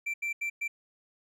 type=tone bursts at uneven times; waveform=triangle; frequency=2347 Hz; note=D7; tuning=2 cents flat; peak=-28 dBFS; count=4; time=0.06-0.14 / 0.22-0.33 / 0.41-0.5 / 0.61-0.68 s; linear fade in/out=10 ms; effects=none